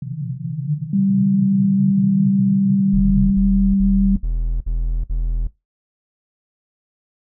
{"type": "band-pass noise", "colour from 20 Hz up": "white", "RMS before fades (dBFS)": -24, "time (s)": [0.02, 3.35], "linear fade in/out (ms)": 5, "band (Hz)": [130, 160], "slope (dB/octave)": 96}
{"type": "tone with vibrato", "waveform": "sine", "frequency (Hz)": 195.6, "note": "G3", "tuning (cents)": -4, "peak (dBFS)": -14, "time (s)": [0.93, 4.16], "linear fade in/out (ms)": 5, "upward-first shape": "sine", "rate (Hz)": 7.2, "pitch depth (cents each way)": 10}
{"type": "tone bursts", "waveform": "triangle", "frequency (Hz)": 41.2, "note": "E1", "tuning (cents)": 0, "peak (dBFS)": -15, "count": 6, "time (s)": [2.93, 5.475], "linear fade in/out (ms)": 10, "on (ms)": 380, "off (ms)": 53}
{"effects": ["noise-tail reverb RT60 0.2 s tail -18 dB re dry"]}